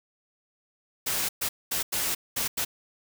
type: noise bursts at uneven times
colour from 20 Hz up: white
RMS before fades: -28 dBFS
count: 6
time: 1.06-1.29 / 1.41-1.49 / 1.71-1.83 / 1.92-2.15 / 2.36-2.48 / 2.57-2.65 s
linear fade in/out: 10 ms
effects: none